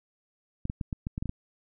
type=clicks; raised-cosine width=5 ms; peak=-19 dBFS; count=9; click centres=0.654 / 0.699 / 0.812 / 0.928 / 1.069 / 1.179 / 1.225 / 1.257 / 1.294 s; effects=none